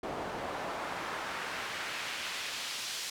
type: noise with band-pass filter sweep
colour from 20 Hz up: pink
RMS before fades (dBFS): -38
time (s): 0.03-3.1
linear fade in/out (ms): 5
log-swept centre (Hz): 560 to 4900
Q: 0.91
effects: none